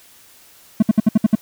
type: tone bursts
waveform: triangle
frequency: 217.1 Hz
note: A3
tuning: 23 cents flat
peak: -6 dBFS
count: 7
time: 0.8-1.353 s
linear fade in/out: 5 ms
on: 25 ms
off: 63 ms
effects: white hiss -48 dBFS RMS until 1.41 s